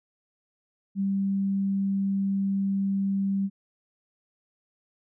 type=tone; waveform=sine; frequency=196 Hz; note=G3; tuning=in tune; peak=-23 dBFS; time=0.95-3.5 s; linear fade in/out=50 ms; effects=none